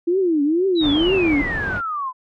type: tone with vibrato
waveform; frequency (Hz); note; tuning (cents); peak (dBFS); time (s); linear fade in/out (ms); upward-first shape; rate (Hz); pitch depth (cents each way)
sine; 331.9; E4; +12; -15; 0.07-1.42; 10; triangle; 2.1; 300
type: exponential sweep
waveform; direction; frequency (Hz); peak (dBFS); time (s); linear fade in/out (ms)
sine; down; 4028 to 1000; -22; 0.75-2.13; 50
type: low-pass noise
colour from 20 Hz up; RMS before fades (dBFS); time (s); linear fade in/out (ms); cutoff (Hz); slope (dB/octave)
pink; -28; 0.8-1.82; 50; 1500; 12
effects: none